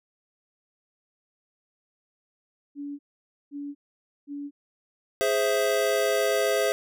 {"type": "tone bursts", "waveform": "sine", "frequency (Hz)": 286.2, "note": "D4", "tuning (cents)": -45, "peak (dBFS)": -32, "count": 3, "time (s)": [2.75, 4.51], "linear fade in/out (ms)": 50, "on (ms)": 240, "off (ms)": 520}
{"type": "chord", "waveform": "square", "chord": "Ab augmented", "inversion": "none", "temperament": "equal", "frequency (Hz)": [415.3, 523.3, 659.3], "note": ["Ab4", "C5", "E5"], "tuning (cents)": [0, 0, 0], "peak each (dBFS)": -27, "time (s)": [5.21, 6.72], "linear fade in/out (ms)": 0}
{"effects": []}